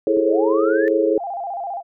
sine chord, A major seventh, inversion second, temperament equal with one note detuned, 329.6 / 415.3 / 440 / 541.1 Hz, E4 / G#4 / A4 / C#5, 0 / 0 / 0 / -42 cents, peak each -20 dBFS, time 0.07-1.18 s, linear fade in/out 2 ms
sine linear sweep, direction up, 299.3 to 1797 Hz, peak -25 dBFS, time 0.17-0.88 s, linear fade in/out 0 ms
sine tone with vibrato, 743 Hz, F#5, 7 cents sharp, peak -24 dBFS, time 1.17-1.83 s, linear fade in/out 50 ms, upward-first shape square, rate 15 Hz, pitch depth 120 cents each way
effects none

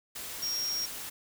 sine tone in noise, 5588 Hz, F8, in tune, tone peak -30 dBFS, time 0.42-0.86 s, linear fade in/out 10 ms, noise white, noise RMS -40 dBFS, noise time 0.15-1.1 s, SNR +7 dB, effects none

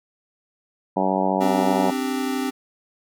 harmonic tone, 95.1 Hz, F#2, 48 cents sharp, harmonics 2 / 3 / 4 / 5 / 6 / 7 / 8 / 9 / 10, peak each -25 / -27 / -29 / -31 / -27 / -27 / -27 / -26 / -30 dBFS, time 0.96-1.91 s, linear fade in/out 10 ms
square chord, C suspended second, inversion none, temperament equal, 261.6 / 293.7 / 392 Hz, C4 / D4 / G4, 0 / 0 / 0 cents, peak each -25 / -30 / -31 dBFS, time 1.4-2.51 s, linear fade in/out 20 ms
effects none

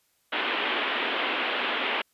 white band-pass noise, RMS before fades -28 dBFS, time 0.32-2.02 s, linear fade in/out 10 ms, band 240 to 3300 Hz, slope 48 dB/octave, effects white hiss -69 dBFS RMS until 2.13 s + resampled to 32000 Hz

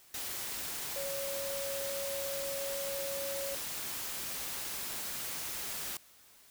sine tone in noise, 554.4 Hz, C#5, in tune, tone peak -37 dBFS, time 0.96-3.55 s, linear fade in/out 2 ms, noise white, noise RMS -39 dBFS, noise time 0.14-5.97 s, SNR -1 dB, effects white hiss -60 dBFS RMS until 6.5 s

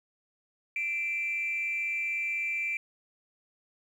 sine tone with amplitude modulation, 2349 Hz, D7, in tune, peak -25 dBFS, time 0.76-2.77 s, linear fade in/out 2 ms, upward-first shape sine, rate 294 Hz, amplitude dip 60%, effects tanh soft clip ceiling -22 dBFS + 10-bit

